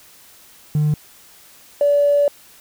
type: tone pair in turn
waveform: triangle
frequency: 150.3 / 576 Hz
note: D3 / D5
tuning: +40 / -34 cents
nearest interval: octave + major seventh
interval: 2326 cents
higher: second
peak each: -11 / -8 dBFS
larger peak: second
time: 0.75-0.94 / 1.81-2.28 s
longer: second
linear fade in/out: 2 ms
effects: tanh soft clip ceiling -10 dBFS + white hiss -47 dBFS RMS until 2.6 s